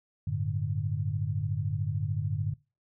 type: chord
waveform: sine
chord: G suspended second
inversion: none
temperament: equal with one note detuned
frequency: 96.43 / 110 / 146.83 Hz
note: G2 / A2 / D3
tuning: -28 / 0 / 0 cents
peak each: -32 dBFS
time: 0.27-2.54 s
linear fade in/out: 5 ms
effects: noise-tail reverb RT60 0.3 s tail -23 dB re dry